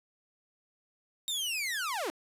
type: linear sweep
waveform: sawtooth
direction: down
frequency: 3729 to 285 Hz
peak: -28 dBFS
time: 1.28-2.1 s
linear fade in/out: 0 ms
effects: resampled to 32000 Hz + 9-bit